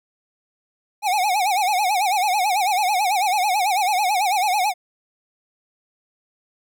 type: tone with vibrato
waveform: square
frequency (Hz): 784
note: G5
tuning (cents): 0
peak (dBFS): -18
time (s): 1.02-4.74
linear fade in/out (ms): 50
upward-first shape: sine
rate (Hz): 9.1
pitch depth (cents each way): 160
effects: none